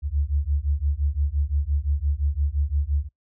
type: beating tone pair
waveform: sine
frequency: 69.3 / 75.1 Hz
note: C#2 / D2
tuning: 0 / +39 cents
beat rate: 5.8 Hz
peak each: -24 dBFS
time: 0.02-3.09 s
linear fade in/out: 50 ms
effects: noise-tail reverb RT60 0.1 s tail -21 dB re dry